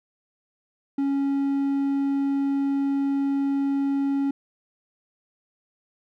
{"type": "tone", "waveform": "triangle", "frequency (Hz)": 277.2, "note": "C#4", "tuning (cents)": 0, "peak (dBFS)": -19, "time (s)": [0.98, 4.31], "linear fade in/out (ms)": 5, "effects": []}